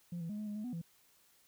sine tone with pitch steps, 173.2 / 166.2 / 208.7 / 212.5 / 207.2 / 212.6 / 247.4 / 167.5 Hz, F3 / E3 / G#3 / G#3 / G#3 / G#3 / B3 / E3, -14 / +15 / +9 / +40 / -4 / +41 / +3 / +28 cents, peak -36 dBFS, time 0.12-0.816 s, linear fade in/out 5 ms, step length 87 ms, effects tanh soft clip ceiling -36 dBFS + white hiss -68 dBFS RMS until 1.47 s

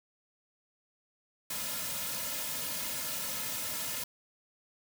white noise with comb filter, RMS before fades -36 dBFS, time 1.5-4.04 s, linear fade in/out 5 ms, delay 2.6 ms, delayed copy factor -0.95, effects none

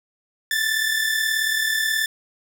sawtooth tone pair together, 1736 / 1774.5 Hz, A6 / A6, -24 / +14 cents, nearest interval unison, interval 38 cents, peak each -21 / -18 dBFS, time 0.51-2.06 s, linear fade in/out 2 ms, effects none

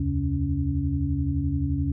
sine tone cluster, 74.2 / 85.8 / 136.3 / 280.9 Hz, D2 / F2 / C#3 / C#4, +18 / -30 / -29 / +23 cents, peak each -28 dBFS, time 0-1.92 s, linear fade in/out 5 ms, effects none

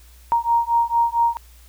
sine beating tone pair, 932.3 / 936.7 Hz, A#5 / A#5, 0 / +8 cents, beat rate 4.4 Hz, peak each -19 dBFS, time 0.32-1.37 s, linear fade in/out 0 ms, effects added 60 Hz sine -45 dBFS peak until 1.68 s + white hiss -53 dBFS RMS until 1.68 s

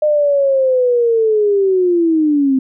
sine linear sweep, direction down, 610 to 259.5 Hz, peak -10 dBFS, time 0.02-2.59 s, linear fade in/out 5 ms, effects none

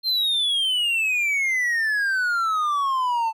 triangle exponential sweep, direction down, 4199 to 880 Hz, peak -18 dBFS, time 0.03-3.33 s, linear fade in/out 50 ms, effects none

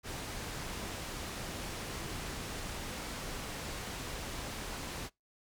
pink low-pass noise, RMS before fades -41 dBFS, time 0.03-5.1 s, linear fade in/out 50 ms, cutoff 9800 Hz, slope 12 dB/octave, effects noise-tail reverb RT60 0.2 s tail -25 dB re dry

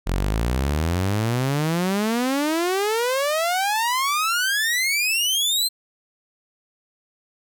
sawtooth exponential sweep, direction up, 42.75 to 4186 Hz, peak -16 dBFS, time 0.06-5.69 s, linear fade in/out 20 ms, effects none

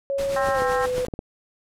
sine tone with pitch glide, 553 to 501.3 Hz, C#5 to B4, -4 to +26 cents, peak -22 dBFS, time 0.1-1.05 s, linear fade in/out 0 ms, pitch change -170 cents, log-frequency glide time 0.53-0.62 s
pink noise with tremolo, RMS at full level -33 dBFS, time 0.18-1.07 s, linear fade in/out 5 ms, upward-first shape triangle, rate 7.8 Hz, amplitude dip 60%
harmonic tone, 265.3 Hz, C4, 24 cents sharp, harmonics 3 / 4 / 5 / 6 / 7, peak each -26 / -28 / -30 / -32 / -33 dBFS, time 0.36-0.86 s, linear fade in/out 5 ms
clicks, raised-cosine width 2 ms, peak -18 dBFS, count 6, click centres 0.487 / 0.62 / 0.981 / 1.084 / 1.138 / 1.191 s
effects low-pass 11000 Hz 12 dB/octave

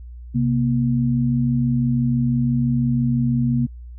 sine tone pair together, 132.2 / 238.2 Hz, C3 / A#3, +18 / +38 cents, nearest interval minor seventh, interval 1020 cents, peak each -19 dBFS, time 0.34-3.67 s, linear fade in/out 20 ms, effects added 60 Hz sine -34 dBFS peak until 3.98 s

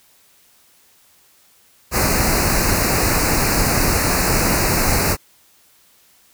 pink band-stop noise, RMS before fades -17 dBFS, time 1.91-5.17 s, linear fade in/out 50 ms, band 2700 to 4100 Hz, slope 96 dB/octave, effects white hiss -54 dBFS RMS until 6.33 s

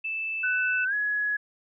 sine tone, 2637 Hz, E7, in tune, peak -28 dBFS, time 0.04-0.85 s, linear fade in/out 10 ms
sine tone with pitch glide, 1499 to 1682.6 Hz, F#6 to G#6, +22 to +22 cents, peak -24 dBFS, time 0.43-1.37 s, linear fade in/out 10 ms, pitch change +200 cents, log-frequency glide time 0.86-0.94 s
effects none

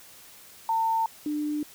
sine tone pair in turn, 900 / 298.5 Hz, A5 / D4, +39 / +28 cents, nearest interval octave + perfect fifth, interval 1911 cents, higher first, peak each -22 / -26 dBFS, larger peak first, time 0.69-1.06 / 1.26-1.63 s, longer neither, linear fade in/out 2 ms, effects white hiss -50 dBFS RMS until 1.74 s

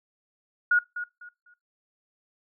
sine tone with echo, 1443 Hz, F#6, 44 cents flat, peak -17 dBFS, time 0.71-0.79 s, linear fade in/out 5 ms, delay 250 ms, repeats 3, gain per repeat -12 dB, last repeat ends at 1.54 s, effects noise-tail reverb RT60 0.2 s tail -20 dB re dry

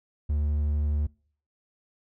triangle tone, 74 Hz, D2, 14 cents sharp, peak -21 dBFS, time 0.29-1.07 s, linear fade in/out 10 ms, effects noise-tail reverb RT60 0.5 s tail -25 dB re dry

